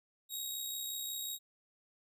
15% pulse tone with amplitude modulation, 3787 Hz, A#7, 27 cents sharp, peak -29 dBFS, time 0.29-1.39 s, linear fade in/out 50 ms, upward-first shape sine, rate 65.5 Hz, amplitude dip 40%, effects none

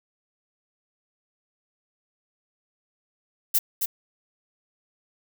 violet noise with echo, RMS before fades -20 dBFS, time 3.54-3.59 s, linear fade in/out 10 ms, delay 270 ms, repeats 1, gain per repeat -5 dB, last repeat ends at 3.86 s, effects none

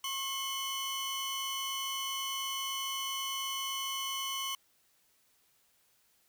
sawtooth tone pair together, 1081 / 3008 Hz, C#6 / F#7, -44 / +28 cents, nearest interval octave + tritone, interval 1772 cents, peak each -34 / -33 dBFS, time 0.04-4.55 s, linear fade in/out 2 ms, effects white hiss -70 dBFS RMS until 6.28 s

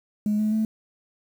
sine tone with pitch steps, 210 / 214.4 / 218.9 Hz, G#3 / A3 / A3, +19 / -45 / -9 cents, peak -19 dBFS, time 0.26-0.65 s, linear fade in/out 2 ms, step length 130 ms, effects tanh soft clip ceiling -16 dBFS + 8-bit

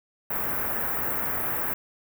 white band-stop noise, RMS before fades -28 dBFS, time 0.3-1.74 s, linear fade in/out 5 ms, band 1800 to 15000 Hz, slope 24 dB/octave, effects none

